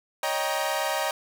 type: chord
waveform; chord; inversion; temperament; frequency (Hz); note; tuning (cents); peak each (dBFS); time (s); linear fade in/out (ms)
sawtooth; Eb dominant seventh; third; equal with one note detuned; 554.4 / 622.3 / 784 / 943.2; Db5 / Eb5 / G5 / Bb5; 0 / 0 / 0 / +20; -28 / -26 / -27 / -27; 0.23-1.11; 2
effects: none